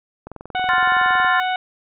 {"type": "click train", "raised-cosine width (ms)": 1, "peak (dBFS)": -20, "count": 22, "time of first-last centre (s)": [0.27, 1.247], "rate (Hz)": 21.5}
{"type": "harmonic tone", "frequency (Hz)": 740, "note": "F#5", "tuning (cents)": 0, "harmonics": [1, 2, 3, 4, 5], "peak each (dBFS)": [-20, -26, -30, -32, -34], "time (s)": [0.55, 1.56], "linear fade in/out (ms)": 2}
{"type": "chord", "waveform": "sine", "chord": "F major", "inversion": "second", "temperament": "equal", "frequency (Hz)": [1046.5, 1396.9, 1760], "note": ["C6", "F6", "A6"], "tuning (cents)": [0, 0, 0], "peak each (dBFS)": -20, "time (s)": [0.69, 1.4], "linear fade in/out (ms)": 0}
{"effects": []}